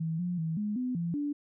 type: tone with pitch steps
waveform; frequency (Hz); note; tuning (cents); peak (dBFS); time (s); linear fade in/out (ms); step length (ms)
sine; 161.8 / 177.4 / 161.5 / 209 / 251.9 / 169.9 / 290.4; E3 / F3 / E3 / G#3 / B3 / F3 / D4; -32 / +27 / -35 / +11 / +34 / -47 / -19; -29; 0-1.33; 10; 190
effects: none